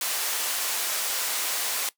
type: band-pass noise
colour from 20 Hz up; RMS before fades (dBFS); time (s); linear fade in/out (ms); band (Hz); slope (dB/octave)
white; -28; 0.01-1.89; 2; 530 to 15000; 12
effects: noise-tail reverb RT60 0.1 s tail -18 dB re dry